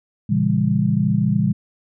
sine chord, A# diminished seventh, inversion none, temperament just, 116.54 / 139.85 / 167.82 / 201.4 Hz, A#2 / C#3 / E3 / G3, 0 / +16 / +31 / +47 cents, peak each -22 / -22 / -21 / -19 dBFS, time 0.29-1.53 s, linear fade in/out 10 ms, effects none

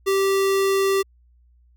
square tone, 389.9 Hz, G4, 9 cents flat, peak -18 dBFS, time 0.06-1.03 s, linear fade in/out 20 ms, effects added 60 Hz sine -53 dBFS peak until 1.76 s

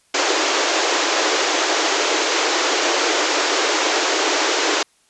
pink band-pass noise, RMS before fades -19 dBFS, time 0.14-4.83 s, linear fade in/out 5 ms, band 300 to 7300 Hz, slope 96 dB/octave, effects white hiss -59 dBFS RMS until 5.09 s + resampled to 24000 Hz

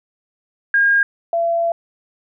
sine tone pair in turn, 1620 / 676 Hz, G#6 / E5, -43 / +43 cents, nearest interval octave + minor third, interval 1514 cents, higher first, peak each -11 / -15 dBFS, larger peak first, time 0.74-1.03 / 1.33-1.72 s, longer second, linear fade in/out 2 ms, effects none

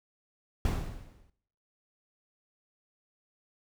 brown noise with exponential decay, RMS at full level -25 dBFS, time 0.65-1.3 s, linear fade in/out 2 ms, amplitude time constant 140 ms, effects noise-tail reverb RT60 0.6 s tail -17 dB re dry

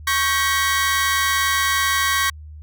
sawtooth chord, G diminished, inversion second, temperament equal with one note detuned, 1108.7 / 1568 / 1910.4 Hz, Db6 / G6 / Bb6, 0 / 0 / +42 cents, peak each -17 / -20 / -18 dBFS, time 0.07-2.3 s, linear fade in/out 5 ms, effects added 76 Hz sine -35 dBFS peak until 2.62 s

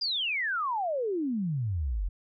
sine exponential sweep, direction down, 5010 to 41.2 Hz, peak -27 dBFS, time 0.01-2.09 s, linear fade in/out 10 ms, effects none

